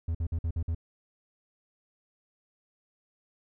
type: tone bursts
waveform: triangle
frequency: 82.5 Hz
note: E2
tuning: 2 cents sharp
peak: -25 dBFS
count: 6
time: 0.08-0.748 s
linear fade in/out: 5 ms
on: 68 ms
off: 52 ms
effects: none